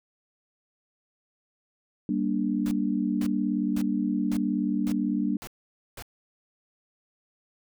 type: chord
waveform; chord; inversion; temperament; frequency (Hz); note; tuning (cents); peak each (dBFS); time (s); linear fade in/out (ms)
sine; G minor; none; just; 196 / 235.2 / 294; G3 / Bb3 / D4; 0 / +16 / +2; -28; 2.09-5.37; 2
type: noise bursts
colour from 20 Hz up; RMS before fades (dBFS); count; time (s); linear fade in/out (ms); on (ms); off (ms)
pink; -40; 7; 2.66-6.024; 0; 52; 500
effects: none